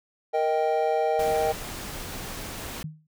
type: chord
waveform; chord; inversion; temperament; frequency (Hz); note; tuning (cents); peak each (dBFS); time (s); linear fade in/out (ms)
triangle; Eb major; second; equal with one note detuned; 466.2 / 626.9 / 784; Bb4 / Eb5 / G5; 0 / +13 / 0; -24; 0.33-1.53; 20
type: noise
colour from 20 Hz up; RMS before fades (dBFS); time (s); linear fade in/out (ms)
pink; -36; 1.19-2.83; 5
type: tone with exponential decay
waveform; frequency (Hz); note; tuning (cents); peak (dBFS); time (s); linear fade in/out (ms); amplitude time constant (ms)
sine; 155.56; D#3; 0; -28; 2.84-3.07; 5; 50
effects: none